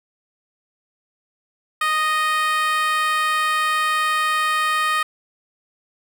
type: tone with high-pass filter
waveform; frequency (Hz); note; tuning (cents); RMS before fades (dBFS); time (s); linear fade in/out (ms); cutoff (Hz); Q
10% pulse; 621; D#5; -3; -20; 1.81-5.03; 5; 1400; 9.1
effects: none